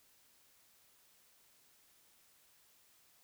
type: silence
effects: white hiss -68 dBFS RMS until 3.23 s